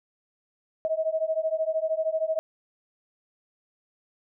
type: beating tone pair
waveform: sine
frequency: 631 / 644 Hz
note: D#5 / E5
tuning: +24 / -41 cents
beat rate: 13 Hz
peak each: -27 dBFS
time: 0.85-2.39 s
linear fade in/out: 0 ms
effects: none